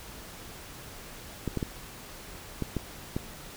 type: clicks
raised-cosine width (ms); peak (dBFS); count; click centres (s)
3; -16; 6; 1.477 / 1.573 / 1.628 / 2.623 / 2.767 / 3.165
effects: pink hiss -45 dBFS RMS until 3.56 s